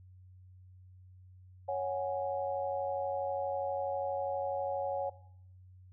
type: chord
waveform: sine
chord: C# suspended fourth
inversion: none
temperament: just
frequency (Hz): 554.4 / 739.2 / 831.5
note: C#5 / F#5 / G#5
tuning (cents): 0 / -2 / +2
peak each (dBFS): -34 / -37 / -38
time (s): 1.68-5.1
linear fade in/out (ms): 10
effects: noise-tail reverb RT60 0.7 s tail -18 dB re dry + added 92 Hz sine -53 dBFS peak until 5.92 s